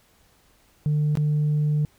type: tone with dropouts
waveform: sine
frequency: 150 Hz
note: D3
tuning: 37 cents sharp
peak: -17 dBFS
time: 0.86-1.85 s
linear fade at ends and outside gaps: 0 ms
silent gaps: 1.154-1.172 s
effects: tanh soft clip ceiling -17 dBFS + pink hiss -60 dBFS RMS until 1.98 s